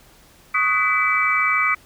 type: tone cluster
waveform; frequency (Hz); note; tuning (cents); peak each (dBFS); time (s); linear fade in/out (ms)
sine; 1114 / 1247 / 1490 / 1992 / 2305; C#6 / D#6 / F#6 / B6 / D7; +8 / +3 / +12 / +14 / -33; -28 / -21 / -29 / -22 / -20; 0.54-1.75; 10
effects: pink hiss -51 dBFS RMS until 1.85 s